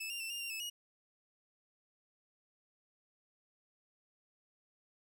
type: tone with pitch steps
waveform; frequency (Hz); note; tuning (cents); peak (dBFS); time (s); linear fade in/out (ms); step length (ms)
sawtooth; 2617 / 2789 / 2677 / 2808 / 2771 / 2612 / 2885; E7 / F7 / E7 / F7 / F7 / E7 / F#7; -13 / -3 / +26 / +9 / -14 / -17 / -44; -36; 0-0.7; 10; 100
effects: 13-bit